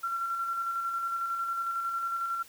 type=tone with tremolo; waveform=sine; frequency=1363 Hz; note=F6; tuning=43 cents flat; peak=-28 dBFS; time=0.03-2.43 s; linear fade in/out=10 ms; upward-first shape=square; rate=11 Hz; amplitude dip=30%; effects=white hiss -54 dBFS RMS until 2.48 s